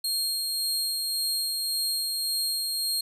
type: tone with tremolo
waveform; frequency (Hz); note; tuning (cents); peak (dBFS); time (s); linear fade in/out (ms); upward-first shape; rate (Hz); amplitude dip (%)
sawtooth; 4236; C8; +21; -22; 0.04-3.01; 5; sine; 1.8; 25
effects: resampled to 32000 Hz